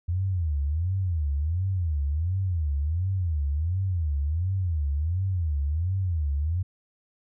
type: tone with vibrato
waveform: sine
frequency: 82.41 Hz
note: E2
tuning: in tune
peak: -23 dBFS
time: 0.08-6.63 s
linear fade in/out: 10 ms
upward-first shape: sine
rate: 1.4 Hz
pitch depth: 270 cents each way
effects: none